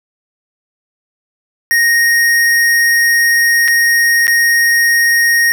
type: tone with dropouts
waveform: square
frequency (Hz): 1864.7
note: A#6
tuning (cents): 0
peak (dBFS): -9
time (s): 1.71-5.52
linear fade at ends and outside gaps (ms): 0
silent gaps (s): 3.678-3.682 / 4.269-4.279
effects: none